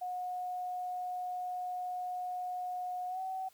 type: tone with pitch glide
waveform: sine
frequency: 726 to 756.8 Hz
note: F#5 to F#5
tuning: -33 to +39 cents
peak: -35 dBFS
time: 0.01-3.49 s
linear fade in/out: 10 ms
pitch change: +72 cents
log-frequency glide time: 3.08-3.21 s
effects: white hiss -65 dBFS RMS until 3.53 s